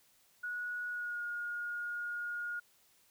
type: tone with pitch glide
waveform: sine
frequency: 1460 to 1430.8 Hz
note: F#6 to F6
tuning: -24 to +41 cents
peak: -36 dBFS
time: 0.43-2.6 s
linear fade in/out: 10 ms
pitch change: -35 cents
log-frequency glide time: 0.9-1.23 s
effects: white hiss -68 dBFS RMS until 3.1 s